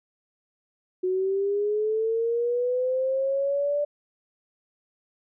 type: linear sweep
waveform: sine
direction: up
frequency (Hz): 365.3 to 587.3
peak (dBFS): -22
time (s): 1.03-3.85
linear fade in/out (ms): 10
effects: none